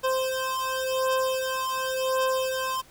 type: beating tone pair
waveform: 25% pulse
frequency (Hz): 521 / 521.91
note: C5 / C5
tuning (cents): -7 / -4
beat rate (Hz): 0.91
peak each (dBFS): -24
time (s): 0.03-2.82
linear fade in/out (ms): 20
effects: pink hiss -54 dBFS RMS until 2.9 s